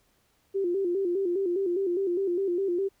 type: tone with vibrato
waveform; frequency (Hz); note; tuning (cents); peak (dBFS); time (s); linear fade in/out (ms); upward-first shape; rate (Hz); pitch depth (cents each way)
sine; 370; F#4; 0; -24; 0.54-2.89; 20; square; 4.9; 97
effects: pink hiss -68 dBFS RMS until 3 s